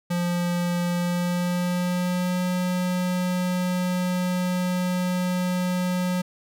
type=tone with pitch glide; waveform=square; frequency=175.1 to 180.96 Hz; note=F3 to F#3; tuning=+5 to -38 cents; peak=-23 dBFS; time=0.1-6.22 s; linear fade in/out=10 ms; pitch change=+57 cents; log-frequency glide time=0.93-2.41 s; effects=none